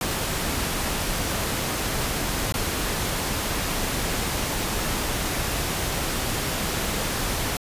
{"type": "noise with dropouts", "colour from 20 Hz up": "pink", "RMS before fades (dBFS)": -26, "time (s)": [0.01, 7.57], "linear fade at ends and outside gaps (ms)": 2, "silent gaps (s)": [2.524, 2.54], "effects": ["resampled to 32000 Hz"]}